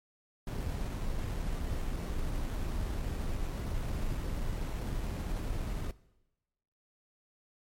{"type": "noise with sample-and-hold", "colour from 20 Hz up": "brown", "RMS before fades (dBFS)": -34, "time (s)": [0.47, 5.91], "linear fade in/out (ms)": 2, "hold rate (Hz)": 4900, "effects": ["noise-tail reverb RT60 1.0 s tail -20 dB re dry", "MP3 64 kbps"]}